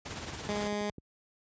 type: noise with tremolo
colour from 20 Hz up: pink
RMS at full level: -38 dBFS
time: 0.05-0.68 s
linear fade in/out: 10 ms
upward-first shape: sine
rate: 18 Hz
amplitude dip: 45%
type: click train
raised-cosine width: 3 ms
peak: -31 dBFS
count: 7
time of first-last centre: 0.47-0.983 s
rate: 11.7 Hz
type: tone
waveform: 15% pulse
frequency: 207.2 Hz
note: G#3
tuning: 4 cents flat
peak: -25 dBFS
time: 0.49-0.9 s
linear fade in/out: 0 ms
effects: high-pass 60 Hz 12 dB/octave + resampled to 16000 Hz